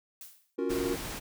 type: noise with exponential decay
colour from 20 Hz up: blue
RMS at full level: -43 dBFS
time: 0.21-0.56 s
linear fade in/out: 1 ms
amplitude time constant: 76 ms
type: chord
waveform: triangle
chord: Gb major seventh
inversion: second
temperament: equal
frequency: 277.2 / 349.2 / 370 / 466.2 Hz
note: Db4 / F4 / Gb4 / Bb4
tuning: 0 / 0 / 0 / 0 cents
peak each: -32 dBFS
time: 0.58-0.96 s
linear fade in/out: 10 ms
type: noise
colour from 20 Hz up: pink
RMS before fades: -38 dBFS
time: 0.69-1.2 s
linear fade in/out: 20 ms
effects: none

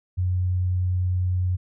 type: tone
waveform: sine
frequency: 91 Hz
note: F#2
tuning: 28 cents flat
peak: -20 dBFS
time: 0.17-1.57 s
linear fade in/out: 20 ms
effects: none

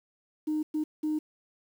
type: tone bursts at uneven times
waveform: sine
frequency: 307.1 Hz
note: D#4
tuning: 23 cents flat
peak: -25 dBFS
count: 3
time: 0.47-0.63 / 0.74-0.84 / 1.03-1.19 s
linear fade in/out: 10 ms
effects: tanh soft clip ceiling -23 dBFS + 9-bit

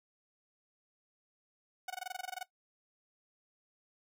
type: tone bursts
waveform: sawtooth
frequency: 740 Hz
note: F#5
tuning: in tune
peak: -33 dBFS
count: 13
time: 1.88-2.431 s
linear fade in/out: 5 ms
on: 23 ms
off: 21 ms
effects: noise-tail reverb RT60 0.1 s tail -17 dB re dry

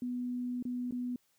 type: tone with dropouts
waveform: sine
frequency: 246.9 Hz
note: B3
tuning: in tune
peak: -33 dBFS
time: 0.02-1.16 s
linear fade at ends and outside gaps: 2 ms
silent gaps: 0.626-0.652 / 0.91-0.923 s
effects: white hiss -73 dBFS RMS until 1.38 s

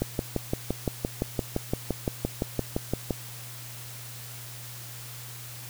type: click train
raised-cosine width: 2 ms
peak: -12 dBFS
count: 19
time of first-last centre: 0.02-3.107 s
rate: 5.83 Hz
effects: added 120 Hz sine -43 dBFS peak until 5.69 s + white hiss -43 dBFS RMS until 5.69 s

